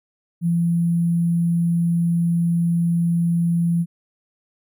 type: tone with sample-and-hold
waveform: sine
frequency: 170 Hz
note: F3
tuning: 46 cents flat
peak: -16 dBFS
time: 0.41-3.86 s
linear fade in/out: 50 ms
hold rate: 11025 Hz
effects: none